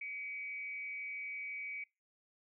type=tone with frequency modulation; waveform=sine; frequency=2273 Hz; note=C#7; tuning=43 cents sharp; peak=-40 dBFS; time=0.01-1.84 s; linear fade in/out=5 ms; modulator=196 Hz; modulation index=0.4; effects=noise-tail reverb RT60 0.3 s tail -26 dB re dry